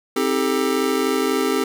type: chord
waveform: square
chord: A half-diminished seventh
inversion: first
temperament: just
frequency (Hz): 264 / 316.8 / 396 / 440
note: C4 / Eb4 / G4 / A4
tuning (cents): +16 / +31 / +18 / 0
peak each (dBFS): -24 / -27 / -23 / -25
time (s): 0.16-1.64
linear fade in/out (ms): 5
effects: none